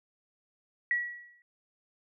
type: tone with exponential decay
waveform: sine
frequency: 1929 Hz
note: B6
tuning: 41 cents flat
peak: -23 dBFS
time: 0.91-1.42 s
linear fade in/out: 1 ms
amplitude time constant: 110 ms
effects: none